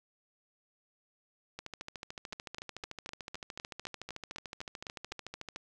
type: two click trains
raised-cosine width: 0.2 ms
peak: -24 / -23 dBFS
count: 55 / 12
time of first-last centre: 1.59-5.561 / 2.33-5.122 s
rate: 13.6 / 3.94 Hz
effects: none